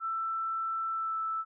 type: tone with pitch glide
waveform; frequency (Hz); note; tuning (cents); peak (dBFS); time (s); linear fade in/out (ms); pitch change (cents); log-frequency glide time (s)
sine; 1331 to 1318; E6 to E6; +16 to -1; -30; 0-1.45; 50; -17; 0.9-1.18
effects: none